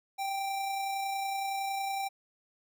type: tone with amplitude modulation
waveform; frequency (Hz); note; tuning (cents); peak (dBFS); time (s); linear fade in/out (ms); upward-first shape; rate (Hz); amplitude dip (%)
square; 784; G5; 0; -31; 0.18-2.09; 20; sine; 30.8; 25
effects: none